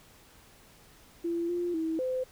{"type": "tone with pitch steps", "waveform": "sine", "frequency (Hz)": [339.2, 349.9, 322.6, 513], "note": ["E4", "F4", "E4", "C5"], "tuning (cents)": [50, 3, -37, -34], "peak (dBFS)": -28, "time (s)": [1.24, 2.24], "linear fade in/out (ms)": 10, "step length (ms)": 250, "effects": ["pink hiss -57 dBFS RMS until 2.31 s"]}